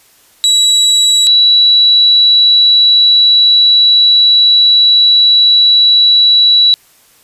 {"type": "tone pair in turn", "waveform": ["35% pulse", "sine"], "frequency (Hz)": [3905, 3926], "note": ["B7", "B7"], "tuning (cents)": [-20, -11], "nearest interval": "unison", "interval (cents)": 9, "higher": "second", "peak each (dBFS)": -4, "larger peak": "neither", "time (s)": [[0.44, 1.27], [1.27, 6.74]], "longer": "second", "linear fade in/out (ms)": 0, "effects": ["white hiss -47 dBFS RMS until 7.23 s", "resampled to 32000 Hz"]}